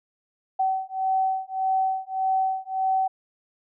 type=beating tone pair; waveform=sine; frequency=761 / 762.7 Hz; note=F#5 / G5; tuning=+48 / -48 cents; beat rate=1.7 Hz; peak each=-25 / -25 dBFS; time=0.59-3.08 s; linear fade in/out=10 ms; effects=none